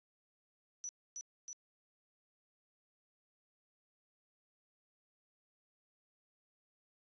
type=tone with echo; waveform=sine; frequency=5920 Hz; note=F#8; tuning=in tune; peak=-40 dBFS; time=0.84-0.89 s; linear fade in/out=0 ms; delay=320 ms; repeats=2; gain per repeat=-2 dB; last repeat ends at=1.53 s; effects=resampled to 16000 Hz